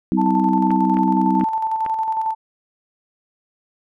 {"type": "harmonic tone", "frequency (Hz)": 63.9, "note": "C2", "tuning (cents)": -40, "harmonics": [3, 4, 5], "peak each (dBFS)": [-19, -20, -21], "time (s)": [0.12, 1.44], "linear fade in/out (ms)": 0}
{"type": "tone with tremolo", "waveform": "sine", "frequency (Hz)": 885, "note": "A5", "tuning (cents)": 10, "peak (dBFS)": -17, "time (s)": [0.17, 2.35], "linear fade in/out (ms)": 20, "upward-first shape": "square", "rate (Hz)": 11, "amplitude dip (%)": 40}
{"type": "clicks", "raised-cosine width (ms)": 0.5, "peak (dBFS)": -15, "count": 4, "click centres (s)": [0.706, 0.97, 1.411, 1.863]}
{"effects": []}